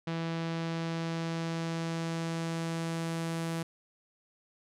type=tone with low-pass filter sweep; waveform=sawtooth; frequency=165.1 Hz; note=E3; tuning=3 cents sharp; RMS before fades=-34 dBFS; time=0.07-3.63 s; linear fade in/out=5 ms; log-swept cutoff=4000 to 11000 Hz; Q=1; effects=none